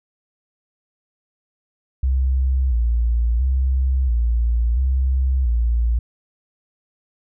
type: tone with vibrato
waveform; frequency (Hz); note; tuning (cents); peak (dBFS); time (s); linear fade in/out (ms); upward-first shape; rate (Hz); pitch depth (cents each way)
sine; 61.6; B1; -4; -15; 2.03-5.99; 5; square; 0.73; 100
effects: none